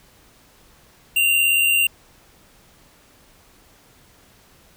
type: tone pair together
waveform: square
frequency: 2700 / 2778 Hz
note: E7 / F7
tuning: +41 / -10 cents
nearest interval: unison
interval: 49 cents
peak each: -26 / -16 dBFS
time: 1.16-1.87 s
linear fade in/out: 5 ms
effects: pink hiss -53 dBFS RMS until 4.76 s